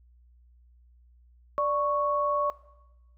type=tone pair together; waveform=sine; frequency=587.3 / 1108.7 Hz; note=D5 / C#6; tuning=0 / 0 cents; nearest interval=major seventh; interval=1100 cents; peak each=-27 / -25 dBFS; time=1.58-2.5 s; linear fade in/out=0 ms; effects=noise-tail reverb RT60 1.0 s tail -19 dB re dry + added 60 Hz sine -55 dBFS peak until 3.17 s